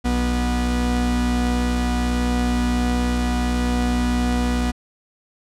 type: tone pair together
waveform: 45% pulse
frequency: 60.9 / 244.3 Hz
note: B1 / B3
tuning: -24 / -19 cents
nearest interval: 2 octaves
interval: 2405 cents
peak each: -21 dBFS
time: 0.04-4.72 s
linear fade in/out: 20 ms
effects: low-pass 10000 Hz 12 dB/octave